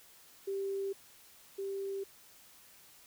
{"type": "tone pair in turn", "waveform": "sine", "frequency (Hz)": [392, 392], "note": ["G4", "G4"], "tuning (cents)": [0, 0], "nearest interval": "unison", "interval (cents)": 0, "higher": "neither", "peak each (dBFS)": [-33, -35], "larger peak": "first", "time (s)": [[0.47, 0.93], [1.58, 2.04]], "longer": "neither", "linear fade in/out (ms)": 10, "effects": ["white hiss -59 dBFS RMS until 3.06 s"]}